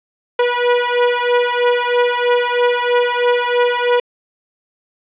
sawtooth beating tone pair, 485.1 / 488.2 Hz, B4 / B4, -31 / -20 cents, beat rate 3.1 Hz, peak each -12 dBFS, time 0.39-4 s, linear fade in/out 5 ms, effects resampled to 8000 Hz + 8-bit

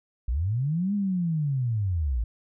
sine linear two-way sweep, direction up then down, 51.91 to 207.7 to 51.91 Hz, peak -23 dBFS, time 0.28-2.24 s, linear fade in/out 5 ms, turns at 0.94 s, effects none

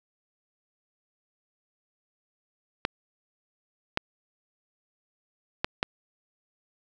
clicks, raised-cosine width 0.3 ms, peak -8 dBFS, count 4, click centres 2.851 / 3.974 / 5.645 / 5.829 s, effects none

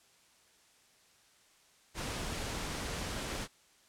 pink noise, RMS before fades -38 dBFS, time 1.94-3.48 s, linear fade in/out 50 ms, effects white hiss -65 dBFS RMS until 3.88 s + low-pass 9000 Hz 12 dB/octave

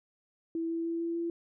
sine tone with pitch steps, 329.6 / 331.7 / 333.8 / 335.9 / 338.1 Hz, E4 / E4 / E4 / E4 / E4, 0 / +11 / +22 / +33 / +44 cents, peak -30 dBFS, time 0.55-1.3 s, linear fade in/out 2 ms, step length 150 ms, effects none

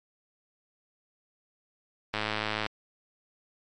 click train, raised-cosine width 0.3 ms, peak -13 dBFS, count 57, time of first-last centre 2.14-2.663 s, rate 107 Hz, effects MP3 64 kbps

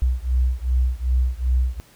sine beating tone pair, 61.74 / 64.34 Hz, B1 / C2, 0 / -28 cents, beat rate 2.6 Hz, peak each -20 / -21 dBFS, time 0.02-1.8 s, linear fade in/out 0 ms, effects pink hiss -52 dBFS RMS until 1.95 s

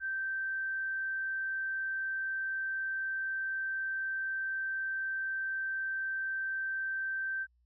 sine tone, 1559 Hz, G6, 10 cents flat, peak -32 dBFS, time 0-7.47 s, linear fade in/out 50 ms, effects added 60 Hz sine -67 dBFS peak until 7.65 s

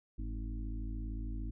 harmonic tone with a mistuned harmonic, 53.3 Hz, G#1, 46 cents sharp, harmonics 1 / 2 / 4 / 5 / 6, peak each -37 / -46 / -50 / -49 / -51 dBFS, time 0.18-1.51 s, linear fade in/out 10 ms, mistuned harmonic 1, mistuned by -140 cents, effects none

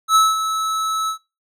square tone with ADSR envelope, 1300 Hz, E6, 24 cents flat, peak -10 dBFS, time 0.08-1.18 s, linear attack 74 ms, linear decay 200 ms, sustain -10 dB, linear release 95 ms, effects noise-tail reverb RT60 0.3 s tail -23 dB re dry + low-pass 12000 Hz 12 dB/octave

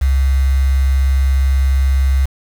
sine tone with quantisation, 67.2 Hz, C2, 47 cents sharp, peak -10 dBFS, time 0.01-2.26 s, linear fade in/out 10 ms, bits 5, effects none

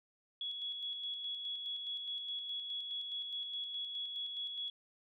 sine tone with tremolo, 3363 Hz, G#7, 21 cents sharp, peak -37 dBFS, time 0.41-4.7 s, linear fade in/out 2 ms, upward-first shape square, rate 4.8 Hz, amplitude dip 35%, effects none

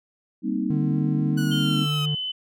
sine chord, C minor seventh, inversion second, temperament equal, 196 / 233.1 / 261.6 / 311.1 Hz, G3 / Bb3 / C4 / Eb4, 0 / 0 / 0 / 0 cents, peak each -28 dBFS, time 0.42-1.87 s, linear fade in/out 50 ms
triangle tone with vibrato, 149.3 Hz, D3, 29 cents sharp, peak -21 dBFS, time 0.7-2.15 s, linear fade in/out 5 ms, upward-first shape sine, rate 8.2 Hz, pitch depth 15 cents each way
sawtooth linear sweep, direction down, 1487 to 1261 Hz, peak -28 dBFS, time 1.37-2.06 s, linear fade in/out 10 ms
sine tone with pitch glide, 3091 to 3024 Hz, G7 to F#7, -25 to +37 cents, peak -26 dBFS, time 1.51-2.32 s, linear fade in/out 10 ms, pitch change -38 cents, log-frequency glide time 1.68-2.16 s
effects none

